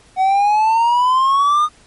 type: exponential sweep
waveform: triangle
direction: up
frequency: 745 to 1234 Hz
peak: -9 dBFS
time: 0.16-1.69 s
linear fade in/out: 50 ms
effects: pink hiss -49 dBFS RMS until 1.86 s + MP3 48 kbps

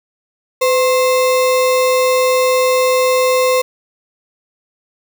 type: tone with sample-and-hold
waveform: sine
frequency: 508 Hz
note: B4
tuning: 49 cents sharp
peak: -10 dBFS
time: 0.61-3.62 s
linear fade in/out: 10 ms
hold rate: 1575 Hz
effects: none

